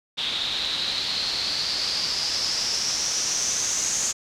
white noise with low-pass filter sweep, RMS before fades -26 dBFS, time 0.17-4.13 s, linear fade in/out 20 ms, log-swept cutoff 3600 to 6700 Hz, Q 7, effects none

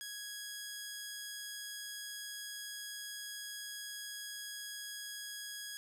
10% pulse tone, 1661.2 Hz, G#6, in tune, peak -34 dBFS, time 0.01-5.77 s, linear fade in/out 0 ms, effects none

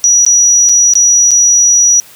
sine tone with dropouts, 5830 Hz, F#8, 26 cents flat, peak -4 dBFS, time 0.04-2 s, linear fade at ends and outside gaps 0 ms, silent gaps 0.25-0.264 / 0.69-0.694 / 0.936-0.954 / 1.308-1.315 s, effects white hiss -38 dBFS RMS until 2.15 s + high-pass 60 Hz 12 dB/octave

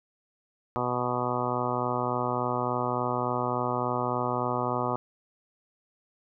harmonic tone, 123.47 Hz, B2, in tune, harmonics 1 / 2 / 3 / 4 / 5 / 6 / 7 / 8 / 9 / 10, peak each -35 / -35 / -35 / -35 / -35 / -35 / -35 / -35 / -35 / -35 dBFS, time 0.76-4.96 s, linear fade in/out 0 ms, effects none

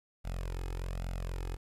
sawtooth tone with flanger, 44.16 Hz, F1, 20 cents sharp, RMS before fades -37 dBFS, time 0.24-1.57 s, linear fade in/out 20 ms, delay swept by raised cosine 1.4 to 2.38 ms, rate 1.2 Hz, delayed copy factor +0.7, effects resampled to 32000 Hz + 11-bit

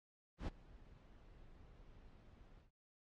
brown noise with ADSR envelope, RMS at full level -38 dBFS, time 0.38-2.71 s, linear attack 100 ms, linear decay 11 ms, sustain -23 dB, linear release 120 ms, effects low-pass 5000 Hz 12 dB/octave + AAC 32 kbps

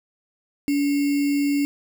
sine tone with sample-and-hold, 285.3 Hz, C#4, 50 cents sharp, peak -18 dBFS, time 0.68-1.65 s, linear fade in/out 0 ms, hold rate 2450 Hz, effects none

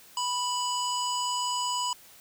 harmonic tone, 987.8 Hz, B5, in tune, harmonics 1 / 3 / 5 / 7 / 8, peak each -29 / -34 / -36 / -37 / -38 dBFS, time 0.17-1.93 s, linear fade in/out 2 ms, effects white hiss -53 dBFS RMS until 2.2 s

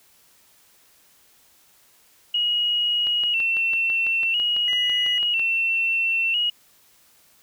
sine tone with vibrato, 2794 Hz, F7, in tune, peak -19 dBFS, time 2.34-6.5 s, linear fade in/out 5 ms, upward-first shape square, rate 0.5 Hz, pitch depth 61 cents each way
click train, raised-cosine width 0.3 ms, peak -21 dBFS, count 15, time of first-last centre 3.07-5.396 s, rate 6.02 Hz
triangle tone, 1996 Hz, B6, 18 cents sharp, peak -27 dBFS, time 4.68-5.18 s, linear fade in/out 0 ms
effects white hiss -57 dBFS RMS until 7.42 s

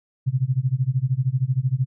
sine tone with tremolo, 129.6 Hz, C3, 16 cents flat, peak -15 dBFS, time 0.26-1.86 s, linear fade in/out 20 ms, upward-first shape sine, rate 13 Hz, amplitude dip 95%, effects none

